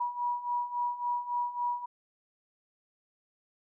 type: beating tone pair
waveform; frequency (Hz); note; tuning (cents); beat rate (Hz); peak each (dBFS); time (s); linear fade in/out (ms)
sine; 966 / 969.6; B5 / B5; -39 / -32; 3.6; -35 / -31; 0-1.86; 10
effects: none